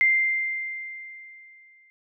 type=tone with exponential decay; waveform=sine; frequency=2093 Hz; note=C7; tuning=in tune; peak=-15 dBFS; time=0.01-1.9 s; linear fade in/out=0 ms; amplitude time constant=410 ms; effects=none